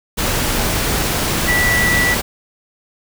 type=tone in noise; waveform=sine; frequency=1959 Hz; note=B6; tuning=15 cents flat; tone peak=-14 dBFS; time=1.47-2.15 s; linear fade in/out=20 ms; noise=pink; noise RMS=-18 dBFS; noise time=0.17-2.22 s; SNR=+1 dB; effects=none